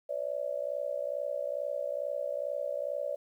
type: tone with amplitude modulation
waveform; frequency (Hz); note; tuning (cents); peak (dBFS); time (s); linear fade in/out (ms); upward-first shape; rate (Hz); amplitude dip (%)
sine; 576; D5; -34; -27; 0.09-3.16; 10; sine; 62.3; 95
effects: 11-bit